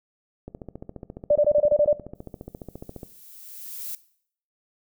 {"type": "click train", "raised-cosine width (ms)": 2, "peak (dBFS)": -23, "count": 38, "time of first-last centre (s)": [0.48, 3.032], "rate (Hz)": 14.5}
{"type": "tone bursts", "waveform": "sine", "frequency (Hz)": 590, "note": "D5", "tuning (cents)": 8, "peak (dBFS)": -14, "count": 8, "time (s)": [1.3, 1.93], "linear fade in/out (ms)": 5, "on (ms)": 56, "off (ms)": 26}
{"type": "noise with exponential growth", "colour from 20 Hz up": "violet", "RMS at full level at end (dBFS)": -32, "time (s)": [2.15, 3.95], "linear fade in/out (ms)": 2, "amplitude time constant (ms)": 390}
{"effects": ["noise-tail reverb RT60 0.6 s tail -18 dB re dry"]}